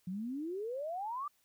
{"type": "exponential sweep", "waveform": "sine", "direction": "up", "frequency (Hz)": [174.61, 1211], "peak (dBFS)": -36, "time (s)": [0.07, 1.28], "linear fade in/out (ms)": 5, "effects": ["white hiss -73 dBFS RMS until 1.44 s"]}